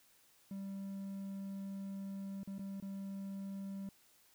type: tone with dropouts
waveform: triangle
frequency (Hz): 195.6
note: G3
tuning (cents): -4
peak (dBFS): -39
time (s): 0.51-3.89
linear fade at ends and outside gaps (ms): 2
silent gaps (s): 2.433-2.474 / 2.583-2.593 / 2.801-2.824
effects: white hiss -68 dBFS RMS until 4.34 s